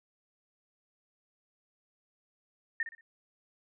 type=tone with echo; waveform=sine; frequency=1822 Hz; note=A#6; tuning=40 cents flat; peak=-28 dBFS; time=2.8-2.83 s; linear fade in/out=2 ms; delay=60 ms; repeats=3; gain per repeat=-10 dB; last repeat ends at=3.01 s; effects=none